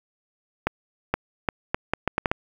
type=accelerating click train; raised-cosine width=0.5 ms; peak=-6 dBFS; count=9; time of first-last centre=0.67-2.315 s; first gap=470 ms; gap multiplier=0.74; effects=7-bit